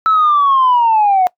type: linear sweep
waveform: sine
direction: down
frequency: 1318.5 to 720 Hz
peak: -7 dBFS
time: 0.06-1.27 s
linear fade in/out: 0 ms
effects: noise-tail reverb RT60 0.1 s tail -23 dB re dry + tanh soft clip ceiling -5 dBFS